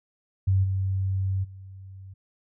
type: tone with level steps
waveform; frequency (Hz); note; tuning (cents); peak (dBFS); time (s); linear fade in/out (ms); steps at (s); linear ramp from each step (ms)
sine; 95.7; G2; -41; -18 / -23 / -40; 0.47-2.14; 10; 0.63 / 1.43; 20
effects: none